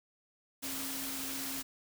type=tone in noise; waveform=sine; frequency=269.6 Hz; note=C#4; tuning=48 cents flat; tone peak=-44 dBFS; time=0.62-1.63 s; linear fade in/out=20 ms; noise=white; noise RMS=-39 dBFS; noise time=0.62-1.63 s; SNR=-8 dB; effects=none